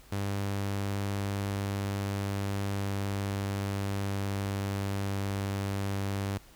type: tone with pitch glide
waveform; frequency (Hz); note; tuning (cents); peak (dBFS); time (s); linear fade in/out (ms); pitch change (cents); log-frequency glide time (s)
sawtooth; 99.8 to 98.82; G2 to G2; +32 to +14; -26; 0.12-6.38; 5; -18; 0.65-5.46
effects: added 50 Hz sine -58 dBFS peak until 6.55 s + pink hiss -57 dBFS RMS until 6.55 s